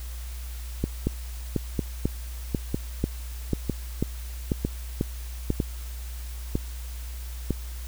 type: two click trains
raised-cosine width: 3 ms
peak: -10 / -11 dBFS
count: 10 / 8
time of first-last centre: 1.07-5.503 / 0.84-7.507 s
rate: 2.03 / 1.05 Hz
effects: added 60 Hz sine -33 dBFS peak until 7.87 s + white hiss -46 dBFS RMS until 7.87 s